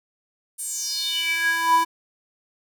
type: tone with high-pass filter sweep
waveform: square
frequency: 330.8 Hz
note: E4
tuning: 6 cents sharp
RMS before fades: -23 dBFS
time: 0.58-1.85 s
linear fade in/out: 20 ms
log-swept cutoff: 9600 to 790 Hz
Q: 6
effects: none